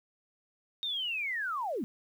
sine linear sweep, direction down, 3729 to 190 Hz, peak -31 dBFS, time 0.83-1.84 s, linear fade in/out 0 ms, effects 10-bit

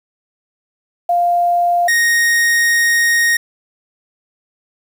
sine / 45% pulse tone pair in turn, 698.5 / 1864.8 Hz, F5 / A#6, 0 / 0 cents, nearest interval octave + perfect fourth, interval 1700 cents, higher second, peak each -11 dBFS, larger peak neither, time 1.09-1.88 / 1.88-3.37 s, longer second, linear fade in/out 5 ms, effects 7-bit

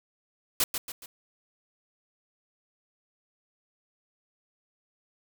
white noise with echo, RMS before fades -24 dBFS, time 0.6-0.64 s, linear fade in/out 2 ms, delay 140 ms, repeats 3, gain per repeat -7 dB, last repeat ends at 1.06 s, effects none

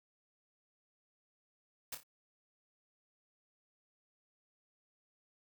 white noise with echo, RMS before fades -41 dBFS, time 1.92-1.95 s, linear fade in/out 5 ms, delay 28 ms, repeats 3, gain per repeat -8 dB, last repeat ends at 2.034 s, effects none

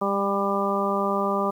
harmonic tone with a mistuned harmonic, 198.4 Hz, G3, 21 cents sharp, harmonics 1 / 2 / 3 / 4 / 5 / 6, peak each -28 / -28 / -28 / -31 / -30 / -27 dBFS, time 0.01-1.51 s, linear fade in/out 10 ms, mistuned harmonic 1, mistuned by +16 cents, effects 9-bit

